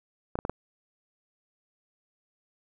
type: clicks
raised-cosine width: 1 ms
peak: -16 dBFS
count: 4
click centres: 0.355 / 0.389 / 0.451 / 0.496 s
effects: none